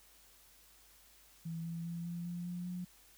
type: tone with pitch steps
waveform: sine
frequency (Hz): 164.81 / 167.11 / 169.44 / 171.81 / 174.21 / 176.64 / 179.1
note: E3 / E3 / E3 / F3 / F3 / F3 / F3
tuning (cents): 0 / +24 / +48 / -28 / -4 / +20 / +44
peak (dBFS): -38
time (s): 1.45-2.85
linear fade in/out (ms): 10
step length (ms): 200
effects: added 50 Hz sine -70 dBFS peak until 3.17 s + white hiss -63 dBFS RMS until 3.17 s